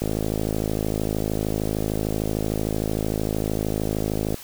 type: click train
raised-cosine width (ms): 2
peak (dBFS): -11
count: 231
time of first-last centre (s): 0.02-4.343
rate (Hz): 53.2
effects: white hiss -41 dBFS RMS until 4.43 s